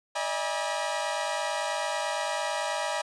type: tone cluster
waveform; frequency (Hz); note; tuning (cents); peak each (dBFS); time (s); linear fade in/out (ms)
sawtooth; 591 / 640 / 818 / 964; D5 / D#5 / G#5 / B5; +11 / +49 / -26 / -42; -30; 0.15-3.02; 10
effects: resampled to 22050 Hz